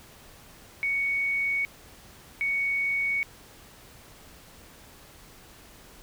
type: tone pair in turn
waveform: sine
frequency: 2229 / 2229 Hz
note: C#7 / C#7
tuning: +9 / +9 cents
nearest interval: unison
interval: 0 cents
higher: neither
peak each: -24 dBFS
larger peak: neither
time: 0.83-1.65 / 2.41-3.23 s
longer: neither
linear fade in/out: 0 ms
effects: pink hiss -51 dBFS RMS until 6.02 s